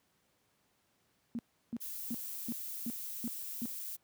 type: tone bursts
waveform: sine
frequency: 234.1 Hz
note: A#3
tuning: 8 cents sharp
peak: -34 dBFS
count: 7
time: 1.35-3.656 s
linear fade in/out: 0 ms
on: 38 ms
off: 340 ms
type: noise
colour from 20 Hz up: violet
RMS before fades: -42 dBFS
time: 1.8-3.97 s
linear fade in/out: 20 ms
effects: pink hiss -74 dBFS RMS until 4.03 s + high-pass 100 Hz 12 dB/octave